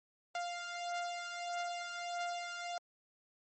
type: beating tone pair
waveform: sawtooth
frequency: 698.5 / 700.1 Hz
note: F5 / F5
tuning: 0 / +4 cents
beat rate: 1.6 Hz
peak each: -36 / -39 dBFS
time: 0.35-2.78 s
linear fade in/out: 2 ms
effects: MP3 32 kbps